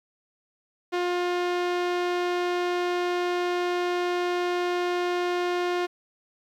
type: tone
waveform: sawtooth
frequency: 354.8 Hz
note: F4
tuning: 27 cents sharp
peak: -20 dBFS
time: 0.92-5.87 s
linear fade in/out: 20 ms
effects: low-pass 4000 Hz 12 dB/octave + 10-bit